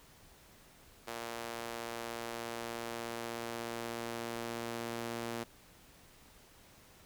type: tone with high-pass filter sweep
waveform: sawtooth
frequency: 116.7 Hz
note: A#2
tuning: 2 cents sharp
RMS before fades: -41 dBFS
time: 1.07-5.44 s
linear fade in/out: 10 ms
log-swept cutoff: 510 to 270 Hz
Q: 0.82
effects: pink hiss -60 dBFS RMS until 7.05 s